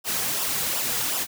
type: noise with flanger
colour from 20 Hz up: white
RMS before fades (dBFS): -26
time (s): 0.04-1.27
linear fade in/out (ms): 50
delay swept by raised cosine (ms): 0.46 to 3.36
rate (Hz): 2.7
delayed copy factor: -0.6
effects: none